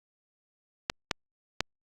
clicks, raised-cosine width 0.2 ms, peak -8 dBFS, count 3, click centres 0.899 / 1.112 / 1.606 s, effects Opus 48 kbps

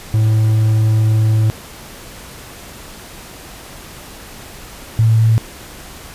triangle / sine tone pair in turn, 109.4 / 111.96 Hz, A2 / A2, -9 / +31 cents, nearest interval unison, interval 40 cents, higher second, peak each -8 dBFS, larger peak neither, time 0.14-1.5 / 4.99-5.38 s, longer first, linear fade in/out 0 ms, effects pink hiss -35 dBFS RMS until 6.14 s + resampled to 32000 Hz

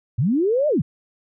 sine linear two-way sweep, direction up then down, 99 to 622.3 to 99 Hz, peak -16 dBFS, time 0.18-0.82 s, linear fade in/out 10 ms, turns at 0.68 s, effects none

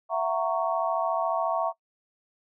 sine chord, F# dominant seventh, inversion third, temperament just, 666 / 740 / 925 / 1110 Hz, E5 / F#5 / A#5 / C#6, +18 / 0 / -14 / +2 cents, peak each -27 / -31 / -31 / -30 dBFS, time 0.09-1.73 s, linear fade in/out 50 ms, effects noise-tail reverb RT60 0.1 s tail -22 dB re dry

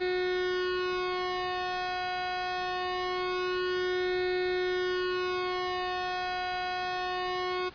sawtooth tone with flanger, 364.5 Hz, F#4, 26 cents flat, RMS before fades -31 dBFS, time 0-7.7 s, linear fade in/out 20 ms, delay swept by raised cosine 0.5 to 1.25 ms, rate 0.23 Hz, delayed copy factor +0.95, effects pink hiss -50 dBFS RMS until 7.74 s + resampled to 11025 Hz

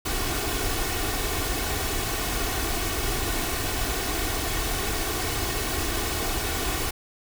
pink noise with comb filter, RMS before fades -27 dBFS, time 0.05-6.91 s, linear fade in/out 10 ms, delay 2.7 ms, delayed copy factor +0.6, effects none

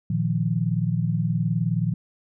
sine chord, Bb suspended fourth, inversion none, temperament equal, 116.54 / 155.56 / 174.61 Hz, Bb2 / Eb3 / F3, 0 / 0 / 0 cents, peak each -25 / -25 / -25 dBFS, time 0.1-1.94 s, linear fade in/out 5 ms, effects none

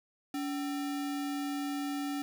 sine tone with sample-and-hold, 284.6 Hz, C#4, 46 cents sharp, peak -32 dBFS, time 0.34-2.22 s, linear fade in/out 2 ms, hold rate 1050 Hz, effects none

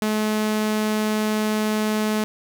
sawtooth tone, 214.5 Hz, A3, 44 cents flat, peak -16 dBFS, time 0.02-2.24 s, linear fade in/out 0 ms, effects none

